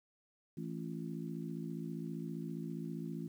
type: harmonic tone with a mistuned harmonic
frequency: 55 Hz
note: A1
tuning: in tune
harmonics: 3 / 4 / 5 / 6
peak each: -42 / -44 / -46 / -48 dBFS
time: 0.57-3.28 s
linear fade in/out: 5 ms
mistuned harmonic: 6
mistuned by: +72 cents
effects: 11-bit